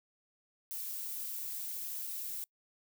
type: noise with dropouts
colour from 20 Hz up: violet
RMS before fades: -40 dBFS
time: 0.71-2.44 s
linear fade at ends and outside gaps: 0 ms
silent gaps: 2.068-2.072 s
effects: noise-tail reverb RT60 0.1 s tail -26 dB re dry